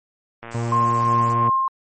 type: click train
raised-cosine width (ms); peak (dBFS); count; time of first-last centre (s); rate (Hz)
0.5; -20; 122; 0.43-1.473; 116
type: noise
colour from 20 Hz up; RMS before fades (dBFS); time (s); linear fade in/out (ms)
violet; -34; 0.51-1.34; 5
type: harmonic tone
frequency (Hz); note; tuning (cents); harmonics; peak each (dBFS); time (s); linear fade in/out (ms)
117.4; A#2; +13; 1 / 2 / 3 / 4 / 5 / 6 / 7 / 8 / 9 / 10; -23 / -29 / -33 / -35 / -37 / -39 / -40 / -41 / -42 / -43; 0.54-1.5; 10
type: tone with tremolo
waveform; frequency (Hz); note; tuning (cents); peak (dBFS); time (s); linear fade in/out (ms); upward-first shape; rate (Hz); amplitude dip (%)
sine; 1061; C6; +24; -15; 0.72-1.68; 2; sine; 2.9; 30
effects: MP3 32 kbps